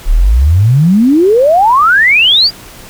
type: exponential sweep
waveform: sine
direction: up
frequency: 31.88 to 4951 Hz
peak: -4 dBFS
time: 0.05-2.51 s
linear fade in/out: 50 ms
effects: pink hiss -33 dBFS RMS until 2.89 s